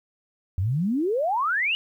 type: exponential sweep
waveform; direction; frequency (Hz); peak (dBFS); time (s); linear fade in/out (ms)
sine; up; 85.2 to 2962; -21; 0.58-1.75; 0
effects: 10-bit